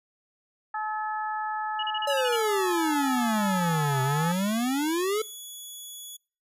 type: harmonic tone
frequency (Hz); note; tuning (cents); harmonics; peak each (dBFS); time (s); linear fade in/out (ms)
430; A4; -40; 2 / 3 / 4; -30 / -34 / -36; 0.74-4.32; 5
type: tone bursts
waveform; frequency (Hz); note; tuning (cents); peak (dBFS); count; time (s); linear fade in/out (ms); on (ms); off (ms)
sine; 2906; F#7; -32; -29; 8; 1.79-2.361; 5; 39; 37
type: exponential two-way sweep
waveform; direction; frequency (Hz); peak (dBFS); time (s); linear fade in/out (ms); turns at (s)
square; down then up; 578 to 129.9 to 444.7; -25; 2.07-5.22; 5; 4.02
type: tone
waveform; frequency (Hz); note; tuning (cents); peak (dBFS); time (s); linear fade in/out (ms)
10% pulse; 3390; G#7; +35; -31; 2.32-6.17; 10
effects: noise-tail reverb RT60 0.4 s tail -26 dB re dry + resampled to 32000 Hz